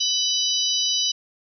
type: harmonic tone with a mistuned harmonic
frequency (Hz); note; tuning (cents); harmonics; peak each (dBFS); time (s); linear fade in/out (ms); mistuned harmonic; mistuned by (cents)
980; B5; -14; 3 / 4 / 5 / 6; -24 / -25 / -26 / -27; 0-1.12; 10; 3; +32
effects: none